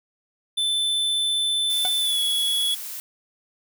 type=tone with pitch glide; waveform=square; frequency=3525 to 3370 Hz; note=A7 to G#7; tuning=+2 to +25 cents; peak=-21 dBFS; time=0.57-2.75 s; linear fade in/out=10 ms; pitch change=-77 cents; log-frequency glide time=2-2.2 s
type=noise; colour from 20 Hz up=blue; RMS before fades=-34 dBFS; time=1.7-3 s; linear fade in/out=0 ms
type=tone with exponential decay; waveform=40% pulse; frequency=740 Hz; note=F#5; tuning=in tune; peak=-22 dBFS; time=1.85-1.92 s; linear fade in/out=0 ms; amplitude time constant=15 ms
effects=none